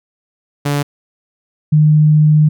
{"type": "tone pair in turn", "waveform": ["sawtooth", "sine"], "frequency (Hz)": [144, 152.43], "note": ["D3", "D#3"], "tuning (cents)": [-34, -35], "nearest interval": "minor second", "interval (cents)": 99, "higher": "second", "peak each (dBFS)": [-10, -6], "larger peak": "second", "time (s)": [[0.65, 0.83], [1.72, 2.49]], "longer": "second", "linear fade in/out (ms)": 10, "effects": []}